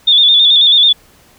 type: tone with vibrato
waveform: sine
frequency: 3537 Hz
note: A7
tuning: 8 cents sharp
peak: -5 dBFS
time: 0.07-0.93 s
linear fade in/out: 10 ms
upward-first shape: square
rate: 9.2 Hz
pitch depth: 48 cents each way
effects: pink hiss -47 dBFS RMS until 1.38 s